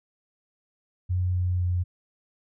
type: tone with pitch steps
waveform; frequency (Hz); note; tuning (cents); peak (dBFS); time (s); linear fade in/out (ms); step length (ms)
sine; 90.7 / 89.97 / 89.24; F#2 / F#2 / F2; -34 / -48 / +38; -22; 1.09-1.84; 20; 250
effects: none